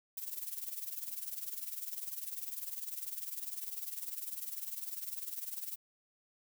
violet noise with tremolo, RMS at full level -38 dBFS, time 0.17-5.76 s, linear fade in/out 5 ms, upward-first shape triangle, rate 20 Hz, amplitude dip 85%, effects none

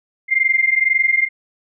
sine tone pair together, 2093 / 2115 Hz, C7 / C7, 0 / +18 cents, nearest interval unison, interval 18 cents, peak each -16 dBFS, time 0.28-1.29 s, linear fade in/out 50 ms, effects none

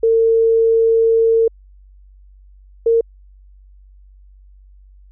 sine tone pair in turn, 453.3 / 458.8 Hz, A#4 / A#4, -48 / -28 cents, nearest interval unison, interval 20 cents, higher second, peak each -10 dBFS, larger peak neither, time 0.03-1.48 / 2.86-3.01 s, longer first, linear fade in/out 5 ms, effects added 48 Hz sine -42 dBFS peak until 5.11 s

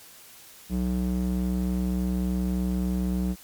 square tone with band-pass filter, 61.74 Hz, B1, in tune, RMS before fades -26 dBFS, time 0.69-3.36 s, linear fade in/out 50 ms, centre 190 Hz, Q 1.6, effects white hiss -49 dBFS RMS until 3.43 s + MP3 96 kbps

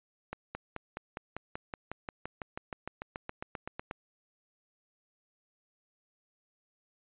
accelerating click train, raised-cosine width 0.5 ms, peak -22 dBFS, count 23, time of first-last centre 0.33-3.911 s, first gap 220 ms, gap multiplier 0.97, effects resampled to 8000 Hz

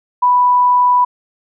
sine tone, 987.8 Hz, B5, in tune, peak -8 dBFS, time 0.22-1.05 s, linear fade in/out 10 ms, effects none

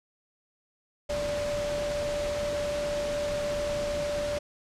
sine tone in noise, 585 Hz, D5, 7 cents flat, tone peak -28 dBFS, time 1.09-4.39 s, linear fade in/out 10 ms, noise pink, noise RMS -36 dBFS, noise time 1.09-4.39 s, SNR +5 dB, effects low-pass 7000 Hz 12 dB/octave

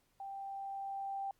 sine tone with level ramp, 786 Hz, G5, 4 cents sharp, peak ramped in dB -42 to -36 dBFS, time 0.2-1.31 s, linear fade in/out 2 ms, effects pink hiss -75 dBFS RMS until 1.39 s + Opus 48 kbps

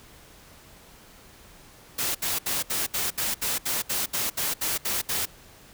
white noise bursts, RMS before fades -27 dBFS, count 14, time 1.98-5.257 s, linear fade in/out 10 ms, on 170 ms, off 69 ms, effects pink hiss -51 dBFS RMS until 5.73 s

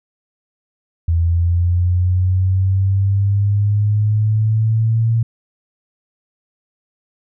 sine linear sweep, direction up, 83 to 115 Hz, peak -12 dBFS, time 1.08-5.23 s, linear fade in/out 5 ms, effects none

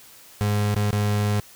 35% pulse tone with dropouts, 103.83 Hz, G#2, in tune, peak -18 dBFS, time 0.41-1.4 s, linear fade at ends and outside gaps 0 ms, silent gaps 0.746-0.762 / 0.908-0.929 s, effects white hiss -48 dBFS RMS until 1.55 s

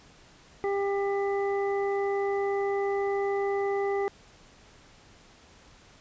harmonic tone, 398.3 Hz, G4, 28 cents sharp, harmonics 1 / 2 / 3 / 5, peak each -26 / -33 / -40 / -39 dBFS, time 0.64-4.08 s, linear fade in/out 0 ms, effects pink hiss -55 dBFS RMS until 6 s + resampled to 16000 Hz

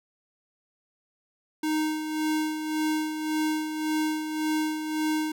square tone with tremolo, 310 Hz, D#4, 6 cents flat, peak -24 dBFS, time 1.63-5.32 s, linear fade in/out 5 ms, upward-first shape sine, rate 1.8 Hz, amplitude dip 55%, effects none

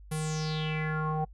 square tone with low-pass filter sweep, 155.56 Hz, D#3, in tune, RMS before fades -31 dBFS, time 0.11-1.25 s, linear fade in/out 10 ms, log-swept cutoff 11000 to 740 Hz, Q 5.5, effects noise-tail reverb RT60 0.1 s tail -26 dB re dry + added 50 Hz sine -47 dBFS peak until 1.33 s

